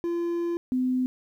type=tone pair in turn; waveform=triangle / sine; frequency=342.5 / 254.7 Hz; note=F4 / C4; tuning=-34 / -46 cents; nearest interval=perfect fourth; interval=512 cents; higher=first; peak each=-23 / -22 dBFS; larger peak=second; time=0.04-0.57 / 0.72-1.06 s; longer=first; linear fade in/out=0 ms; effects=10-bit